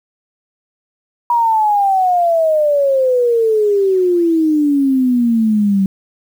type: exponential sweep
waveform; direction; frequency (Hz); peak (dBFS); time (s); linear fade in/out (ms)
sine; down; 964 to 190.8; -10; 1.3-5.86; 2
effects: 7-bit